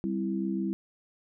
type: chord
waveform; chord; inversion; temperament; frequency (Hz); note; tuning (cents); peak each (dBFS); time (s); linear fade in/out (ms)
sine; C major; second; equal; 196 / 261.6 / 329.6; G3 / C4 / E4; 0 / 0 / 0; -30 / -36 / -32; 0.04-0.73; 0
effects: none